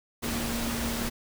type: tone in noise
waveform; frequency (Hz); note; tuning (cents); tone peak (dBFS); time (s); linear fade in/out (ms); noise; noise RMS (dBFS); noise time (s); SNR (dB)
sine; 233.1; A#3; 0; -32; 0.22-1.1; 20; pink; -32; 0.22-1.1; -3
effects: none